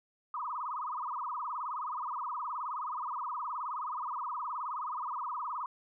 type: tone with vibrato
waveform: sine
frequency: 1100 Hz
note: C#6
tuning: 14 cents flat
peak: -34 dBFS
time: 0.34-5.66 s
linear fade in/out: 2 ms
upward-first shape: sine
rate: 19 Hz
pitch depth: 250 cents each way
effects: none